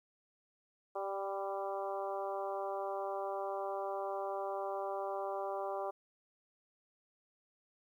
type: harmonic tone with a mistuned harmonic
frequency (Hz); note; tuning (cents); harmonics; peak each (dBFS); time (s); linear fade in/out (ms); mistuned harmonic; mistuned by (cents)
196; G3; 0; 2 / 3 / 4 / 5 / 6 / 7; -42 / -40 / -41 / -46 / -46 / -55; 0.95-5.91; 10; 5; +20
effects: 12-bit